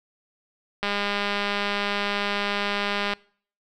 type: click train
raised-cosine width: 0.3 ms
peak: -10 dBFS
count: 469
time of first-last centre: 0.83-3.135 s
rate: 203 Hz
effects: noise-tail reverb RT60 0.5 s tail -24 dB re dry